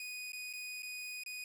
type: tone with dropouts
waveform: sawtooth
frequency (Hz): 2483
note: D#7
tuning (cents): -4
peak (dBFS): -38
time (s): 0-1.44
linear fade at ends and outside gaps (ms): 2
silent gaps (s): 0.321-0.331 / 0.529-0.535 / 0.823-0.83 / 1.236-1.261
effects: resampled to 32000 Hz + 11-bit